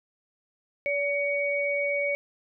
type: tone pair together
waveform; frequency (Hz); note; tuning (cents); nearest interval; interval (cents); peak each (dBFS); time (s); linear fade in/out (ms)
sine; 572.3 / 2246; D5 / C#7; -45 / +22; 2 octaves; 2367; -27; 0.86-2.15; 0
effects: none